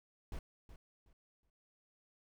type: noise with echo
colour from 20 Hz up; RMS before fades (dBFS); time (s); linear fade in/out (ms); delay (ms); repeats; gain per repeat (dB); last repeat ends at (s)
brown; -42; 0.32-0.39; 2; 370; 3; -12; 1.5
effects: none

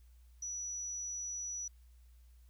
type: tone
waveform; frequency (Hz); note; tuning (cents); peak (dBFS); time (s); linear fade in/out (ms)
sine; 5890; F#8; -9; -38; 0.42-1.68; 5
effects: added 60 Hz sine -57 dBFS peak until 2.49 s + white hiss -75 dBFS RMS until 2.49 s

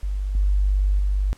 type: tone with level steps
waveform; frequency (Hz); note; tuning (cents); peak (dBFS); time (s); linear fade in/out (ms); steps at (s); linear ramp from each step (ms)
sine; 49; G1; 0; -22 / -16 / -18; 0.03-1.33; 0; 0.35 / 0.99; 2
effects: pink hiss -53 dBFS RMS until 1.37 s + low-pass 11000 Hz 12 dB/octave

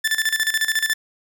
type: tone with tremolo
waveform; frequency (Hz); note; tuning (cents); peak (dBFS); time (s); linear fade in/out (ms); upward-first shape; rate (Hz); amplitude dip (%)
sawtooth; 1760; A6; 0; -13; 0.04-0.94; 10; square; 14; 75
effects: none

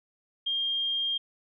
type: tone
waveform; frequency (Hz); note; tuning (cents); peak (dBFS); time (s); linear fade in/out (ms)
sine; 3212; G7; +41; -26; 0.46-1.18; 10
effects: none

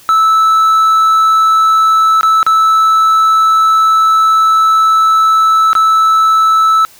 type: tone with dropouts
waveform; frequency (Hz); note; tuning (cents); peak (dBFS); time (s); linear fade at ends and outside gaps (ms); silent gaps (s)
triangle; 1311; E6; -10; -4; 0.09-6.85; 0; 2.21-2.231 / 2.429-2.465 / 5.731-5.752
effects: white hiss -41 dBFS RMS until 6.99 s

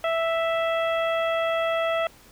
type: harmonic tone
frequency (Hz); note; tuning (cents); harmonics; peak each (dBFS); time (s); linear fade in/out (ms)
659.3; E5; 0; 1 / 2 / 3 / 4 / 5; -23 / -29 / -33 / -35 / -37; 0.04-2.07; 2
effects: pink hiss -52 dBFS RMS until 2.31 s

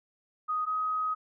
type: tone pair in turn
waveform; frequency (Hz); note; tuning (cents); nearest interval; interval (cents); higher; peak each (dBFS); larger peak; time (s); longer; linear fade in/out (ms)
sine; 1247 / 1260; D#6 / D#6; +3 / +21; unison; 18; second; -27; neither; 0.48-0.66 / 0.66-1.15; second; 20
effects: none

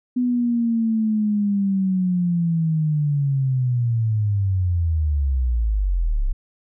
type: linear sweep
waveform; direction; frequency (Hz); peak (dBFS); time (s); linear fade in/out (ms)
sine; down; 250 to 30.95; -17; 0.16-6.33; 10
effects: none

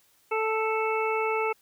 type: harmonic tone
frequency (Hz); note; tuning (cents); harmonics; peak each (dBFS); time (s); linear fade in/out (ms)
440; A4; 0; 1 / 2 / 3 / 5 / 6; -27 / -30 / -32 / -34 / -35; 0.31-1.53; 10
effects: white hiss -64 dBFS RMS until 1.61 s

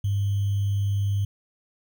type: tone with sample-and-hold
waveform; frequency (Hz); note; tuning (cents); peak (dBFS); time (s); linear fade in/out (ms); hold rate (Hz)
sine; 100; G2; +35; -21; 0.04-1.25; 5; 3150
effects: none

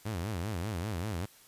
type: tone with vibrato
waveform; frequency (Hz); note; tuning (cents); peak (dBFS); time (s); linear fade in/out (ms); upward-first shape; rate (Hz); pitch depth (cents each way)
sawtooth; 96.1; G2; -34; -29; 0.05-1.26; 10; sine; 5.1; 260
effects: white hiss -58 dBFS RMS until 1.47 s + resampled to 32000 Hz

